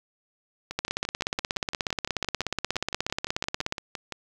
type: two click trains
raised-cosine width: 0.2 ms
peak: -16 / -9 dBFS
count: 21 / 50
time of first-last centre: 0.71-4.123 / 0.79-3.724 s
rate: 5.86 / 16.7 Hz
effects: 8-bit